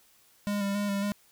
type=tone with vibrato; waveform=square; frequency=201.8 Hz; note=G#3; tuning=49 cents flat; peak=-28 dBFS; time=0.47-1.12 s; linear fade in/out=0 ms; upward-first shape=square; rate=3.6 Hz; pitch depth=23 cents each way; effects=white hiss -62 dBFS RMS until 1.31 s